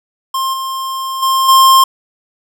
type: tone with level steps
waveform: square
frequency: 1060 Hz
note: C6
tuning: 22 cents sharp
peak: -15 / -19 / -11 / -5 dBFS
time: 0.34-1.84 s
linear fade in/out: 5 ms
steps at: 0.53 / 1.22 / 1.48 s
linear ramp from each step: 10 ms
effects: none